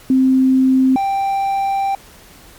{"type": "tone pair in turn", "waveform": ["sine", "triangle"], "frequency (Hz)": [261.6, 785.5], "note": ["C4", "G5"], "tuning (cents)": [0, 3], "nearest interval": "octave + perfect fifth", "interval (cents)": 1903, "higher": "second", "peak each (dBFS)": [-9, -13], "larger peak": "first", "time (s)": [[0.1, 0.96], [0.96, 1.95]], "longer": "second", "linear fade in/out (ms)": 2, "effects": ["pink hiss -43 dBFS RMS until 2.58 s", "MP3 96 kbps"]}